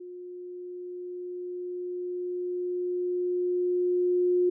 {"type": "tone with level ramp", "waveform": "sine", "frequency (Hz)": 358.2, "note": "F4", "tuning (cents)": 44, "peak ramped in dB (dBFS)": [-39, -20], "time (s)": [0, 4.5], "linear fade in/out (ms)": 10, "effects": []}